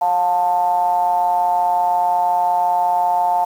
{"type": "ring-modulated tone", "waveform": "triangle", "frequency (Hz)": 87.2, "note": "F2", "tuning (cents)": -2, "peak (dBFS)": -9, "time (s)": [0.01, 3.45], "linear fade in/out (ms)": 10, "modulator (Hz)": 799, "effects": ["7-bit"]}